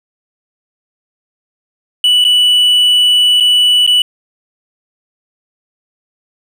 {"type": "tone with dropouts", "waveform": "triangle", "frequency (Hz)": 2960, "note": "F#7", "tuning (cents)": 0, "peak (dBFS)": -5, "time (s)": [2.04, 4.02], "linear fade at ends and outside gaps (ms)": 2, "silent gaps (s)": [[2.242, 2.249], [3.401, 3.406], [3.865, 3.875]], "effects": []}